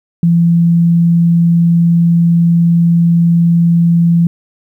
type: tone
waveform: sine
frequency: 169.4 Hz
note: E3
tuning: 48 cents sharp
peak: -6 dBFS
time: 0.23-4.27 s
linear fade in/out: 2 ms
effects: 8-bit